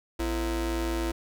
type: ring-modulated tone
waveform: 40% pulse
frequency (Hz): 196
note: G3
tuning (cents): 0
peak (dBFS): -23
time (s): 0.19-1.12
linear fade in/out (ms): 10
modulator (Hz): 139
effects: none